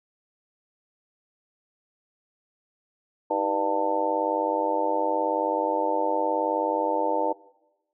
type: harmonic tone with a mistuned harmonic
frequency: 99.1 Hz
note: G2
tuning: 19 cents sharp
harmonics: 3 / 4 / 5 / 6 / 7 / 8 / 9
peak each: -31 / -37 / -28 / -29 / -33 / -35 / -26 dBFS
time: 3.3-7.33 s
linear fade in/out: 10 ms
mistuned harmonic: 3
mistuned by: +110 cents
effects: noise-tail reverb RT60 1.0 s tail -20 dB re dry